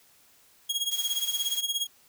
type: tone with tremolo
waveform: sawtooth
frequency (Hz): 3291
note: G#7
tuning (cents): -16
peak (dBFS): -21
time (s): 0.69-1.87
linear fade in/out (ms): 10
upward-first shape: sine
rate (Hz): 17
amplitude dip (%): 80
type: noise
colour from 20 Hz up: blue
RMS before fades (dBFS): -38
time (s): 0.91-1.61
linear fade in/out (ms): 5
effects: white hiss -60 dBFS RMS until 2.08 s